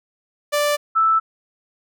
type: tone pair in turn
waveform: sawtooth / sine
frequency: 587.3 / 1318.4 Hz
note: D5 / E6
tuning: 0 / 0 cents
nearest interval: octave + major second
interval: 1400 cents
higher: second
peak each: -13 / -13 dBFS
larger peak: neither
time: 0.52-0.77 / 0.95-1.2 s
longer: neither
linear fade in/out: 20 ms
effects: none